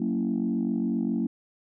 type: chord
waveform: sine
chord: F# dominant seventh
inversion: none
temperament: equal with one note detuned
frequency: 185 / 229.7 / 277.2 / 329.6 Hz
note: F#3 / A#3 / C#4 / E4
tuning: 0 / -25 / 0 / 0 cents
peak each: -30 / -26 / -30 / -32 dBFS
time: 0-1.27 s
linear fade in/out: 5 ms
effects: tanh soft clip ceiling -17 dBFS